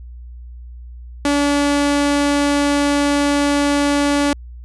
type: tone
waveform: sawtooth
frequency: 287 Hz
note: D4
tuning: 40 cents flat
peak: -10 dBFS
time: 1.25-4.33 s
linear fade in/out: 2 ms
effects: added 60 Hz sine -32 dBFS peak until 4.64 s + resampled to 24000 Hz